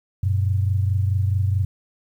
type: tone pair together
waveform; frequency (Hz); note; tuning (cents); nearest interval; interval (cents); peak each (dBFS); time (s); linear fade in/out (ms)
sine; 94.65 / 119.3; F#2 / A#2; +40 / +41; major third; 401; -18 / -25; 0.23-1.65; 5
effects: 9-bit